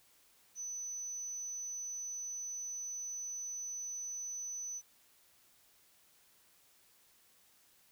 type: tone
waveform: sine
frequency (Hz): 6000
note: F#8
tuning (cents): +23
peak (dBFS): -39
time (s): 0.55-4.82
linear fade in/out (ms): 50
effects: white hiss -67 dBFS RMS until 7.91 s